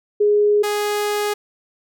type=tone pair in turn; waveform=sine / sawtooth; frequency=415.3 / 415.3 Hz; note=G#4 / G#4; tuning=0 / 0 cents; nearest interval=unison; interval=0 cents; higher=neither; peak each=-12 / -15 dBFS; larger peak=first; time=0.2-0.63 / 0.63-1.34 s; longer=second; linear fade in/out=10 ms; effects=none